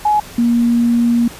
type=tone pair in turn; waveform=sine; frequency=842 / 236.3 Hz; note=G#5 / A#3; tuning=+24 / +24 cents; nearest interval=octave + minor seventh; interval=2200 cents; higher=first; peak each=-10 dBFS; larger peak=neither; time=0.05-0.2 / 0.38-1.28 s; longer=second; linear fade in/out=5 ms; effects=pink hiss -35 dBFS RMS until 1.39 s + resampled to 32000 Hz